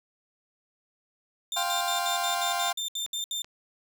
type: tone bursts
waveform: 30% pulse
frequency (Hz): 3590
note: A7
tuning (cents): +34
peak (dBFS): -27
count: 11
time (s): 1.52-3.42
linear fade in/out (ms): 2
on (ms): 110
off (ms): 69
type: chord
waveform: sawtooth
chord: F suspended second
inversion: none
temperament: just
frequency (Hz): 698.5 / 785.8 / 1047.7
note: F5 / G5 / C6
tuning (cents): 0 / +4 / +2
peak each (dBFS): -26 / -28 / -28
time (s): 1.56-2.73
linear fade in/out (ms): 10
type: click train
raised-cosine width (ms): 0.2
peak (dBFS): -28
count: 4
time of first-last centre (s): 2.3-3.445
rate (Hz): 2.62
effects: none